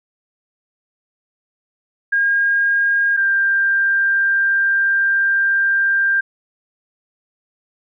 sine tone pair in turn, 1620 / 1588.5 Hz, G#6 / G6, -43 / +23 cents, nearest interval unison, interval 34 cents, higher first, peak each -13 dBFS, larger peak neither, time 2.12-3.17 / 3.17-6.21 s, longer second, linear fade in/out 10 ms, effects none

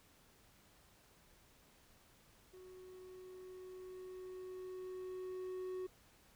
triangle tone with level ramp, 370 Hz, F#4, in tune, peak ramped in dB -52 to -38 dBFS, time 2.53-5.87 s, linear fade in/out 10 ms, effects pink hiss -67 dBFS RMS until 6.35 s

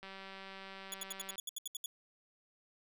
click train, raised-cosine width 0.3 ms, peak -33 dBFS, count 257, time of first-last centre 0.03-1.356 s, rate 193 Hz
15% pulse tone bursts, 3397 Hz, G#7, 38 cents sharp, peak -31 dBFS, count 11, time 0.92-1.86 s, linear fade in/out 2 ms, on 20 ms, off 72 ms
effects none

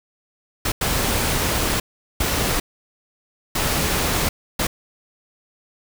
pink noise bursts at uneven times, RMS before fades -21 dBFS, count 5, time 0.65-0.72 / 0.81-1.8 / 2.2-2.6 / 3.55-4.29 / 4.59-4.67 s, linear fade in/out 5 ms, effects none

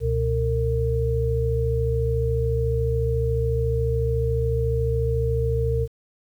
sine tone cluster, 68.3 / 122.3 / 457 Hz, C#2 / B2 / A#4, -25 / -16 / -34 cents, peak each -24 dBFS, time 0-5.88 s, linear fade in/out 50 ms, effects 9-bit

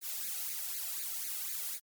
blue noise with flanger, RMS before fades -38 dBFS, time 0.01-1.8 s, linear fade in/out 50 ms, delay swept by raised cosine 0.45 to 1.55 ms, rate 4 Hz, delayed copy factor +0.95, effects MP3 96 kbps

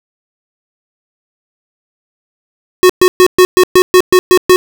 square tone bursts, 366.8 Hz, F#4, 15 cents flat, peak -3 dBFS, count 10, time 2.83-4.56 s, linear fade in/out 0 ms, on 65 ms, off 120 ms, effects none

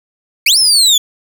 30% pulse linear two-way sweep, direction up then down, 2093 to 5390 to 3360 Hz, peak -4 dBFS, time 0.46-0.98 s, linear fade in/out 5 ms, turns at 0.58 s, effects none

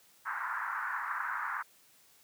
white band-pass noise, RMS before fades -36 dBFS, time 0.25-1.63 s, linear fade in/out 20 ms, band 930 to 1700 Hz, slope 48 dB/octave, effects white hiss -63 dBFS RMS until 2.23 s + high-pass 80 Hz 12 dB/octave

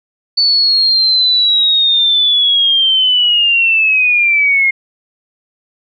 sine linear sweep, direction down, 4500 to 2132 Hz, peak -8 dBFS, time 0.37-4.71 s, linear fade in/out 10 ms, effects none

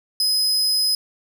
40% pulse tone with amplitude modulation, 5050 Hz, D#8, 25 cents sharp, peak -15 dBFS, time 0.2-0.95 s, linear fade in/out 2 ms, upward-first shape sine, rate 252 Hz, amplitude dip 25%, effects none

